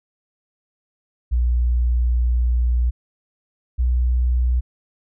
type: tone pair in turn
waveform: sine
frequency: 60.3 / 61.53 Hz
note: B1 / B1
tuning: -41 / -6 cents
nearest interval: unison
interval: 35 cents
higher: second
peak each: -15 dBFS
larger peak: neither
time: 1.31-2.91 / 3.78-4.61 s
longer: first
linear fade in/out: 20 ms
effects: none